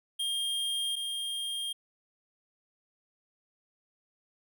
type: tone pair in turn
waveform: square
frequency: 3216 / 3216 Hz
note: G7 / G7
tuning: +44 / +44 cents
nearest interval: unison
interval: 0 cents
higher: neither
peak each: -30 / -33 dBFS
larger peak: first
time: 0.19-0.96 / 0.96-1.73 s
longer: neither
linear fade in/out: 10 ms
effects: none